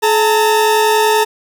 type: tone pair together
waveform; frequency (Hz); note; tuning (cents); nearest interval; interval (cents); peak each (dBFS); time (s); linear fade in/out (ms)
40% pulse; 428.1 / 906.6; A4 / A#5; -47 / -48; octave + minor second; 1299; -12; 0.02-1.25; 20
effects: none